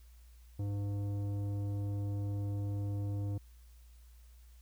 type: tone with tanh clipping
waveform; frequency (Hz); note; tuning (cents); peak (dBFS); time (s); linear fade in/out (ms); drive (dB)
triangle; 101.2; G#2; -44; -35; 0.59-3.38; 5; 16
effects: added 59 Hz sine -54 dBFS peak until 4.61 s + white hiss -69 dBFS RMS until 4.61 s